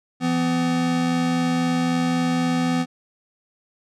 square tone pair together, 168.19 / 252 Hz, E3 / B3, +35 / +35 cents, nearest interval perfect fifth, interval 700 cents, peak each -25 / -21 dBFS, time 0.2-2.86 s, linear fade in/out 50 ms, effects low-pass 7000 Hz 12 dB/octave

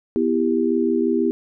sine chord, E minor, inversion second, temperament just, 247.2 / 329.6 / 395.6 Hz, B3 / E4 / G4, +2 / 0 / +16 cents, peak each -21 dBFS, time 0.16-1.31 s, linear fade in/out 0 ms, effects none

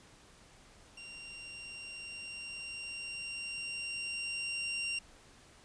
sawtooth tone with level ramp, 2770 Hz, F7, 15 cents flat, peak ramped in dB -43 to -30 dBFS, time 0.97-4.99 s, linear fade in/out 5 ms, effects pink hiss -59 dBFS RMS until 5.64 s + resampled to 22050 Hz

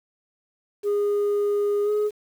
sine tone with pitch glide, 410 to 420.1 Hz, G#4 to G#4, -22 to +20 cents, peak -17 dBFS, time 0.83-2.11 s, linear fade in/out 50 ms, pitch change +42 cents, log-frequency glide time 1.84-1.9 s, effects tanh soft clip ceiling -19 dBFS + 8-bit

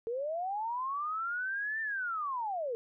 sine linear two-way sweep, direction up then down, 444.9 to 1800 to 444.9 Hz, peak -32 dBFS, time 0.07-2.75 s, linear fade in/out 0 ms, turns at 1.81 s, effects none

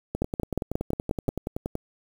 two click trains, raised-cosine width 2 ms, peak -11 / -15 dBFS, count 7 / 18, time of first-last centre 0.22-1.29 / 0.15-1.754 s, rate 5.61 / 10.6 Hz, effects 7-bit

